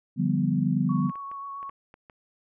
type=chord; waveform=sine; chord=G dominant seventh; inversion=second; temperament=equal; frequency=146.83 / 174.61 / 196 / 246.9 Hz; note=D3 / F3 / G3 / B3; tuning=0 / 0 / 0 / 0 cents; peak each=-27 dBFS; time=0.16-1.12 s; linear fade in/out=50 ms
type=tone with vibrato; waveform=sine; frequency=1112 Hz; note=C#6; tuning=5 cents sharp; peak=-34 dBFS; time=0.89-1.7 s; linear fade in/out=5 ms; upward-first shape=sine; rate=7.5 Hz; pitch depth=14 cents each way
type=clicks; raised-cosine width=0.5 ms; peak=-33 dBFS; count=7; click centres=1.096 / 1.156 / 1.315 / 1.629 / 1.694 / 1.941 / 2.098 s
effects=none